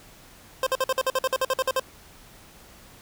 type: tone bursts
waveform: 25% pulse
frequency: 523.3 Hz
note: C5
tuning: in tune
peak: -17 dBFS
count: 14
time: 0.63-1.797 s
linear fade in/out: 2 ms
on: 36 ms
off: 51 ms
effects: pink hiss -50 dBFS RMS until 3.01 s